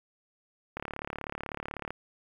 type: click train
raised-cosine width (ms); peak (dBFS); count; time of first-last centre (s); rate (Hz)
0.5; -20; 42; 0.77-1.906; 36.1
effects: 9-bit